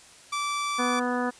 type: tone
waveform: sawtooth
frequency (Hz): 1163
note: D6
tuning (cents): -17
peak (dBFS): -23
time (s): 0.32-1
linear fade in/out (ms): 10
type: harmonic tone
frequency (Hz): 246.9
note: B3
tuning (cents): 0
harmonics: 1 / 2 / 3 / 4 / 5 / 6 / 7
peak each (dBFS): -28 / -31 / -33 / -34 / -35 / -36 / -36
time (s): 0.78-1.31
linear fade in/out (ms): 20
effects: white hiss -51 dBFS RMS until 1.39 s + resampled to 22050 Hz